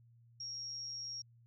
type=tone with amplitude modulation; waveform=sine; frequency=5588 Hz; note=F8; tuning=in tune; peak=-39 dBFS; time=0.4-1.22 s; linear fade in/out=5 ms; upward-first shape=sine; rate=142 Hz; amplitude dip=40%; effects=added 117 Hz sine -61 dBFS peak until 1.46 s